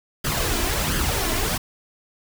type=noise with flanger; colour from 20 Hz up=pink; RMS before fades=-23 dBFS; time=0.24-1.58 s; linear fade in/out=10 ms; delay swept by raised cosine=0.62 to 3.02 ms; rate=1.4 Hz; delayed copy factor=+0.6; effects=none